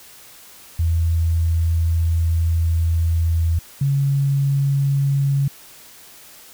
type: tone pair in turn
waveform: sine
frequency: 82.8 / 138.94 Hz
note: E2 / C#3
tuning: +8 / +4 cents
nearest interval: major sixth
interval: 896 cents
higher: second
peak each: -15 / -15 dBFS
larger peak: neither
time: 0.79-3.59 / 3.81-5.48 s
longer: first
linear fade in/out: 5 ms
effects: white hiss -44 dBFS RMS until 6.53 s